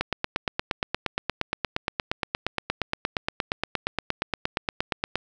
click train, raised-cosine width 0.3 ms, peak -8 dBFS, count 45, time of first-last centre 0.01-5.156 s, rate 8.55 Hz, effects none

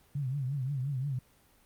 sine tone with vibrato, 135.3 Hz, C#3, 42 cents flat, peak -30 dBFS, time 0.15-1.19 s, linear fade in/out 5 ms, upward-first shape triangle, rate 5.7 Hz, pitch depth 160 cents each way, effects pink hiss -64 dBFS RMS until 1.65 s + Opus 32 kbps

